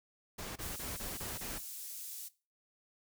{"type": "noise bursts", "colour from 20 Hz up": "pink", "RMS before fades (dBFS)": -43, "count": 6, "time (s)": [0.38, 1.585], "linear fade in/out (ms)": 10, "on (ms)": 180, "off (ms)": 25}
{"type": "high-pass noise", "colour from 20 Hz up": "pink", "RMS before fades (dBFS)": -45, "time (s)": [0.6, 2.29], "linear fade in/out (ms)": 20, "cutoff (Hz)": 8000, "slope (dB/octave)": 12}
{"effects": ["noise-tail reverb RT60 0.3 s tail -18 dB re dry"]}